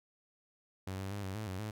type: tone with pitch steps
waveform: sawtooth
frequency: 94.8 / 96.7 / 101.7 / 95.3 / 108.2 / 93.7 / 107.1 Hz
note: F#2 / G2 / G#2 / G2 / A2 / F#2 / A2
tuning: +43 / -23 / -36 / -48 / -29 / +22 / -46 cents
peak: -34 dBFS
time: 0.87-1.71 s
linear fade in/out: 5 ms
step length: 120 ms
effects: none